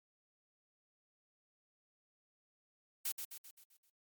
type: noise with echo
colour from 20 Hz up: blue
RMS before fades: -37 dBFS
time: 3.05-3.12 s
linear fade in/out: 5 ms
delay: 130 ms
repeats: 6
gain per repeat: -6 dB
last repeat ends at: 3.9 s
effects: MP3 96 kbps